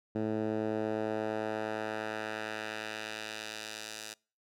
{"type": "tone with band-pass filter sweep", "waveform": "10% pulse", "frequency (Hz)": 108.6, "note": "A2", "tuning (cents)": -22, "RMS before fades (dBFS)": -36, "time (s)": [0.15, 4.14], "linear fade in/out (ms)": 5, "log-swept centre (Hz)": [280, 6300], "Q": 0.81, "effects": ["noise-tail reverb RT60 0.4 s tail -26 dB re dry"]}